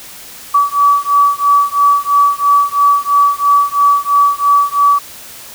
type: beating tone pair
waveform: sine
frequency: 1144 / 1147 Hz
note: D6 / D6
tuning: -46 / -41 cents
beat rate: 3 Hz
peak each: -11 dBFS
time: 0.54-4.99 s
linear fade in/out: 10 ms
effects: white hiss -33 dBFS RMS until 5.54 s